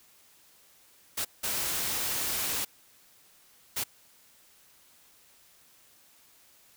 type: noise bursts at uneven times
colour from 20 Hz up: white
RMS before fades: -31 dBFS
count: 3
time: 1.17-1.25 / 1.43-2.65 / 3.76-3.84 s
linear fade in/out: 10 ms
effects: white hiss -60 dBFS RMS until 6.76 s